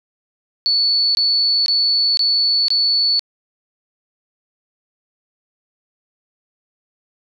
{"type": "tone bursts", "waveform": "sine", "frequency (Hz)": 4446, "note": "C#8", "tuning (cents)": 4, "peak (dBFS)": -13, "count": 5, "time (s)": [0.66, 3.194], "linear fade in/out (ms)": 0, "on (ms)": 490, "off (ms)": 21, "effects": []}